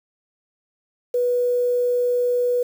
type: tone with quantisation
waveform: sine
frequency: 490 Hz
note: B4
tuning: 14 cents flat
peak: -17 dBFS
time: 1.14-2.63 s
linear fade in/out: 5 ms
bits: 7
effects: none